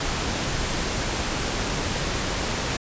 pink noise, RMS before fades -26 dBFS, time 0-2.77 s, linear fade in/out 5 ms, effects resampled to 16000 Hz

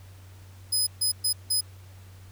20% pulse tone bursts at uneven times, 5030 Hz, D#8, 18 cents sharp, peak -17 dBFS, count 4, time 0.72-0.87 / 1.01-1.12 / 1.24-1.33 / 1.5-1.61 s, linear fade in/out 10 ms, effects added 94 Hz sine -45 dBFS peak until 2.31 s + pink hiss -56 dBFS RMS until 2.31 s

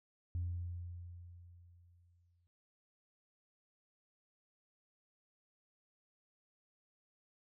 sine tone with exponential decay, 87.31 Hz, F2, in tune, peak -33 dBFS, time 0.35-2.47 s, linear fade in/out 0 ms, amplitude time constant 460 ms, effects noise-tail reverb RT60 1.0 s tail -24 dB re dry + tanh soft clip ceiling -31 dBFS

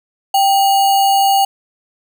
sine tone with sample-and-hold, 786 Hz, G5, 4 cents sharp, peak -9 dBFS, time 0.34-1.45 s, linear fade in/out 5 ms, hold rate 3675 Hz, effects none

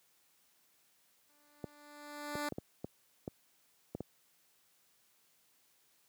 10% pulse tone with exponential growth, 293.7 Hz, D4, in tune, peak -26 dBFS, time 1.29-2.49 s, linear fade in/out 5 ms, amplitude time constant 260 ms
clicks, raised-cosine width 2 ms, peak -25 dBFS, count 8, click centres 1.642 / 2.354 / 2.523 / 2.584 / 2.845 / 3.278 / 3.95 / 4.006 s
effects white hiss -71 dBFS RMS until 6.08 s + high-pass 100 Hz 12 dB/octave

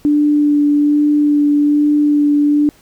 sine tone with vibrato, 293.7 Hz, D4, in tune, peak -9 dBFS, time 0.05-2.69 s, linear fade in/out 0 ms, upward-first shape sine, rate 1.2 Hz, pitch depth 12 cents each way, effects pink hiss -49 dBFS RMS until 2.81 s

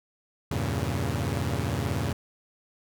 sawtooth chord, E diminished seventh, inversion none, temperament equal, 82.41 / 98 / 116.54 / 138.59 Hz, E2 / G2 / Bb2 / Db3, 0 / 0 / 0 / 0 cents, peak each -28 dBFS, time 0.51-2.13 s, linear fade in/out 5 ms, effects none

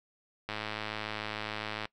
click train, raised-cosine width 0.3 ms, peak -19 dBFS, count 147, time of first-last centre 0.49-1.854 s, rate 107 Hz, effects noise-tail reverb RT60 0.1 s tail -22 dB re dry

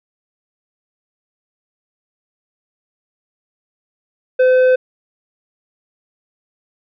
sine tone with tanh clipping, 511 Hz, C5, 41 cents flat, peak -10 dBFS, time 4.39-4.76 s, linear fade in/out 10 ms, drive 8 dB, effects none

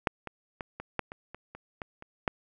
clicks, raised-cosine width 0.5 ms, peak -9 / -22 / -20 / -23 / -13 / -25 / -27 / -28 / -21 / -29 / -11 dBFS, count 11, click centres 0.072 / 0.273 / 0.608 / 0.8 / 0.993 / 1.119 / 1.346 / 1.55 / 1.818 / 2.024 / 2.278 s, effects none

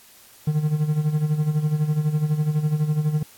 triangle tone with tremolo, 152 Hz, D#3, 40 cents flat, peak -14 dBFS, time 0.47-3.23 s, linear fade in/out 5 ms, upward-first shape sine, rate 12 Hz, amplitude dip 70%, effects white hiss -50 dBFS RMS until 3.37 s + AAC 64 kbps

